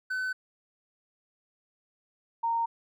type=tone pair in turn; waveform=triangle / sine; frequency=1514 / 923.6 Hz; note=F#6 / A#5; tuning=+39 / -16 cents; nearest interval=major sixth; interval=855 cents; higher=first; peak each=-27 / -25 dBFS; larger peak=second; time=0.1-0.33 / 2.43-2.66 s; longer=neither; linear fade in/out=10 ms; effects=none